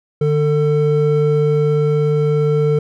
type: tone pair together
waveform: triangle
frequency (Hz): 149.24 / 447.2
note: D3 / A4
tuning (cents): +28 / +28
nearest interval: octave + perfect fifth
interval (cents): 1900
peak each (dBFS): -13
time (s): 0.21-2.79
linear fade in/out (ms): 5
effects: none